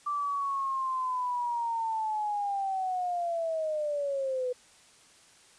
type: linear sweep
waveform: sine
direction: down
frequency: 1174.7 to 493.9 Hz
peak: -28 dBFS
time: 0.06-4.53 s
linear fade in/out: 10 ms
effects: white hiss -58 dBFS RMS until 5.58 s + resampled to 22050 Hz